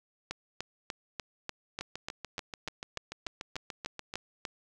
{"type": "two click trains", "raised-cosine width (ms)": 0.2, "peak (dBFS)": [-21, -18], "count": [17, 15], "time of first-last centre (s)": [[1.81, 4.139], [0.31, 4.452]], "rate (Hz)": [6.87, 3.38], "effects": []}